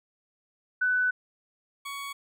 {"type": "tone pair in turn", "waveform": ["sine", "20% pulse"], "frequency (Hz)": [1497, 1119.3], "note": ["F#6", "C#6"], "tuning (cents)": [20, 16], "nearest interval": "perfect fourth", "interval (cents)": 504, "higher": "first", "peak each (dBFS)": [-22, -30], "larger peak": "first", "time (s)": [[0.81, 1.11], [1.85, 2.13]], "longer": "first", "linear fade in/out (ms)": 10, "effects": []}